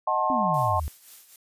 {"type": "chord", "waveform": "sine", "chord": "D# diminished seventh", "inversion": "none", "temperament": "equal with one note detuned", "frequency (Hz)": [622.3, 740, 880, 1066], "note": ["D#5", "F#5", "A5", "C6"], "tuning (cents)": [0, 0, 0, 32], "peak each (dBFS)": [-29, -28, -27, -25], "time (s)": [0.07, 0.8], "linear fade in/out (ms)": 5}
{"type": "exponential sweep", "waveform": "sine", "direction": "down", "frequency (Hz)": [277.2, 68], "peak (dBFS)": -27, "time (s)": [0.3, 0.88], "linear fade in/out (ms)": 0}
{"type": "noise with tremolo", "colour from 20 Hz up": "blue", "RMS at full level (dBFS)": -44, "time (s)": [0.54, 1.36], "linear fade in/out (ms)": 2, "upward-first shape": "triangle", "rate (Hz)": 3.8, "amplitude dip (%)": 70}
{"effects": ["resampled to 32000 Hz"]}